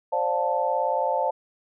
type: chord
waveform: sine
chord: D minor seventh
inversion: third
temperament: just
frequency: 528.6 / 587.3 / 704.8 / 881 Hz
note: C5 / D5 / F5 / A5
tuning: +18 / 0 / +16 / +2 cents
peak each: -27 / -28 / -29 / -25 dBFS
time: 0.12-1.31 s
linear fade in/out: 10 ms
effects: none